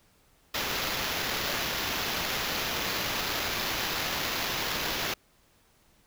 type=noise with sample-and-hold; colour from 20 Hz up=violet; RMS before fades=-31 dBFS; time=0.54-5.14 s; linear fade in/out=5 ms; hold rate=8820 Hz; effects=pink hiss -64 dBFS RMS until 6.06 s